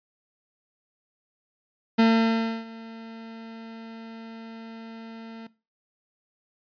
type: tone with ADSR envelope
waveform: 40% pulse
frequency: 226.2 Hz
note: A3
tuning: 48 cents sharp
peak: -14 dBFS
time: 1.98-5.47 s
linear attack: 15 ms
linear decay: 650 ms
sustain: -23 dB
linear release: 5 ms
effects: noise-tail reverb RT60 0.3 s tail -19 dB re dry + resampled to 11025 Hz